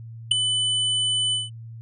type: tone with ADSR envelope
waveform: square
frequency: 3000 Hz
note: F#7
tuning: 23 cents sharp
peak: -11 dBFS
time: 0.31-1.5 s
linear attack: 7 ms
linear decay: 5 ms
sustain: -10 dB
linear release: 170 ms
effects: added 114 Hz sine -36 dBFS peak until 1.81 s + resampled to 24000 Hz